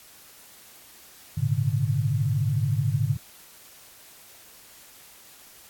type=tone cluster; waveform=sine; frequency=103.3 / 116 / 135 / 148.2 Hz; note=G#2 / A#2 / C#3 / D3; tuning=-9 / -8 / -45 / +16 cents; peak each=-27 dBFS; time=1.37-3.17 s; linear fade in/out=10 ms; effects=white hiss -50 dBFS RMS until 5.69 s + AAC 64 kbps